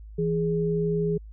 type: tone pair together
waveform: sine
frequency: 165.6 / 415.4 Hz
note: E3 / G#4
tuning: +8 / 0 cents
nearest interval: octave + major third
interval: 1592 cents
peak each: -25 / -25 dBFS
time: 0.18-1.18 s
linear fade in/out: 10 ms
effects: added 53 Hz sine -40 dBFS peak until 1.32 s